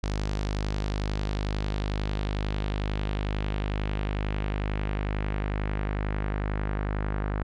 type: tone with low-pass filter sweep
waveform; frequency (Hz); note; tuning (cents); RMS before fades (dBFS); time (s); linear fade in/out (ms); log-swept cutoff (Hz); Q
sawtooth; 51.1; G#1; -27; -29; 0.03-7.43; 5; 5700 to 1600; 1.6
effects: none